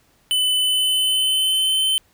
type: tone with pitch glide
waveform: square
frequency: 3011 to 3074 Hz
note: F#7 to G7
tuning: +30 to -35 cents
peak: -17 dBFS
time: 0.31-1.98 s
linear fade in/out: 0 ms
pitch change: +35 cents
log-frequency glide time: 0.58-1.85 s
effects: pink hiss -59 dBFS RMS until 2.13 s